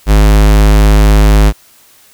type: tone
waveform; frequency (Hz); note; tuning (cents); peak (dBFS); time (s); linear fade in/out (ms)
square; 52; G#1; +3; -4; 0.06-1.53; 50
effects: white hiss -44 dBFS RMS until 2.13 s